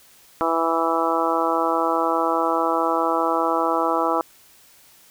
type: harmonic tone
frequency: 164.81 Hz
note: E3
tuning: in tune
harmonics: 2 / 3 / 4 / 5 / 6 / 7 / 8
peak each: -26 / -26 / -26 / -26 / -26 / -26 / -26 dBFS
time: 0.41-4.21 s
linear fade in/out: 0 ms
effects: white hiss -52 dBFS RMS until 5.1 s